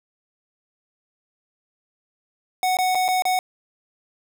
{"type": "tone with dropouts", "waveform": "square", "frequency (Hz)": 740, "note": "F#5", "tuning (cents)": 0, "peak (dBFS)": -19, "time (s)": [2.63, 3.39], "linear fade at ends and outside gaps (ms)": 1, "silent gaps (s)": [[2.77, 2.787], [2.948, 2.953], [3.081, 3.086], [3.222, 3.253]], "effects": []}